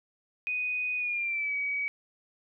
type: tone with pitch glide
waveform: sine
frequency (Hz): 2489 to 2269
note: D#7 to C#7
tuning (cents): 0 to +40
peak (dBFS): -28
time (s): 0.47-1.88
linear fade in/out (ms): 0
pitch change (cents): -160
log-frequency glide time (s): 0.96-1.55
effects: none